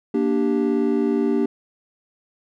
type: chord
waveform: triangle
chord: G minor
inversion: first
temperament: just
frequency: 235.2 / 294 / 392 Hz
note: Bb3 / D4 / G4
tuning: +16 / +2 / 0 cents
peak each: -20 dBFS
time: 0.14-1.46 s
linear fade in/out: 5 ms
effects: none